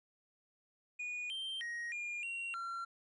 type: tone with pitch steps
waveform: triangle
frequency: 2456 / 3143 / 1882 / 2415 / 2747 / 1367 Hz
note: D#7 / G7 / A#6 / D7 / F7 / F6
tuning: -23 / +4 / +16 / +48 / -29 / -37 cents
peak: -37 dBFS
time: 0.99-2.85 s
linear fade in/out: 10 ms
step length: 310 ms
effects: resampled to 24000 Hz